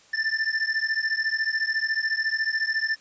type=beating tone pair; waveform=square; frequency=1767 / 1781 Hz; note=A6 / A6; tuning=+7 / +21 cents; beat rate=14 Hz; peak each=-27 dBFS; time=0.13-2.96 s; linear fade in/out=10 ms; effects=white hiss -55 dBFS RMS until 3 s + resampled to 16000 Hz